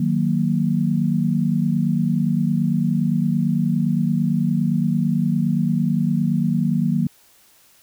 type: chord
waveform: sine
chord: D# minor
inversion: none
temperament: equal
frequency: 155.56 / 185 / 233.1 Hz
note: D#3 / F#3 / A#3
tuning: 0 / 0 / 0 cents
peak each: -21 dBFS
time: 0-7.07 s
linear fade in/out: 5 ms
effects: white hiss -54 dBFS RMS until 7.82 s